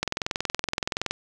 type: click train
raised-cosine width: 0.2 ms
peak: -8 dBFS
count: 24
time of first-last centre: 0.03-1.11 s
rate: 21.3 Hz
effects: none